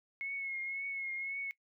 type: tone with vibrato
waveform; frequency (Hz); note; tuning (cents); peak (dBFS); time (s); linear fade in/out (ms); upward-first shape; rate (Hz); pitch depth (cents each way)
sine; 2177; C#7; -32; -36; 0.21-1.51; 0; triangle; 1.9; 42
effects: noise-tail reverb RT60 0.1 s tail -20 dB re dry